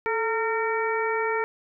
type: harmonic tone with a mistuned harmonic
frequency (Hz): 456.9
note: A#4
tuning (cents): -35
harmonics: 1 / 2 / 3 / 4 / 5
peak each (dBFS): -26 / -29 / -31 / -32 / -33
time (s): 0.06-1.44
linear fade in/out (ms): 0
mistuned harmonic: 1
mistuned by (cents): -64
effects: none